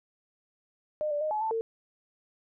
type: tone with pitch steps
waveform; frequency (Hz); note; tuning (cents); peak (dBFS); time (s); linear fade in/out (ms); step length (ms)
sine; 608 / 586 / 617 / 853 / 884 / 452.2; D#5 / D5 / D#5 / G#5 / A5 / A4; -40 / -4 / -15 / +46 / +8 / +47; -27; 1.01-1.61; 0; 100
effects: none